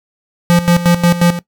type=tone with tremolo; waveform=square; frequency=173.4 Hz; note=F3; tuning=12 cents flat; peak=-7 dBFS; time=0.5-1.39 s; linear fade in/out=0 ms; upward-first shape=square; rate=5.6 Hz; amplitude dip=75%; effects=noise-tail reverb RT60 0.1 s tail -18 dB re dry